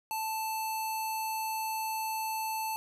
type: tone with low-pass filter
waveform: square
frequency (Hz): 880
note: A5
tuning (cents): 0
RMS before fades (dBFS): -34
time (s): 0.11-2.76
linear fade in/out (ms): 0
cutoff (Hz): 12000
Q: 3.9
effects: none